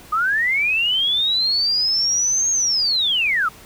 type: linear two-way sweep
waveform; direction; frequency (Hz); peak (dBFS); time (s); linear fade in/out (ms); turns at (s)
sine; up then down; 1207 to 6540 to 1207; -16; 0.12-3.49; 10; 2.51
effects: pink hiss -44 dBFS RMS until 3.65 s